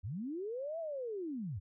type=linear two-way sweep; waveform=sine; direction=up then down; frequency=77.78 to 675 to 77.78 Hz; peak=-37 dBFS; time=0.03-1.6 s; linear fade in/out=20 ms; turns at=0.79 s; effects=none